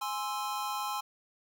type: chord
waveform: square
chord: Ab augmented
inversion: none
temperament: equal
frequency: 830.6 / 1046.5 / 1318.5 Hz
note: Ab5 / C6 / E6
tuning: 0 / 0 / 0 cents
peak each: -37 / -37 / -40 dBFS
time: 0.01-1.01 s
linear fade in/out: 10 ms
effects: none